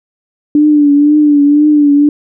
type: tone with vibrato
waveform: sine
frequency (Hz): 293.7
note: D4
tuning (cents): 0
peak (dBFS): -4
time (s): 0.55-2.09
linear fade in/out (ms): 2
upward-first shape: triangle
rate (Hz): 2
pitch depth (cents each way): 56
effects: none